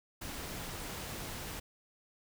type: noise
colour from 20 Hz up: pink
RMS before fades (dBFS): -42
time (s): 0.21-1.6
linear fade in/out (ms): 10
effects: none